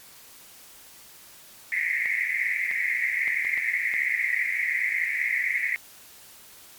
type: band-pass noise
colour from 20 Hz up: white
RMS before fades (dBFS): -26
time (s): 1.72-5.76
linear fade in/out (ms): 0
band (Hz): 1900 to 2200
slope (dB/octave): 96
type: clicks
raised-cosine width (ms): 0.3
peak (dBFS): -24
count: 6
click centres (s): 2.058 / 2.712 / 3.279 / 3.45 / 3.576 / 3.939
effects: white hiss -49 dBFS RMS until 6.78 s + MP3 96 kbps